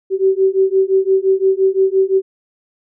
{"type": "beating tone pair", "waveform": "sine", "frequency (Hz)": [380.6, 386.4], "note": ["F#4", "G4"], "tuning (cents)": [49, -25], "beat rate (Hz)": 5.8, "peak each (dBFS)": -14, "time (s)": [0.1, 2.22], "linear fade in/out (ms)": 50, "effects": []}